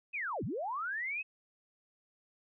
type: linear two-way sweep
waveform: sine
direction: down then up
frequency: 2613 to 85 to 2613 Hz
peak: -34 dBFS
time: 0.13-1.23 s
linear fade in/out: 20 ms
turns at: 0.44 s
effects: none